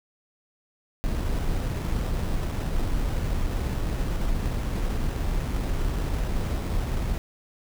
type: noise with sample-and-hold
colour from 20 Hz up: brown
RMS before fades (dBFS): -26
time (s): 1.04-7.18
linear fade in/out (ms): 0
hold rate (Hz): 4410
effects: none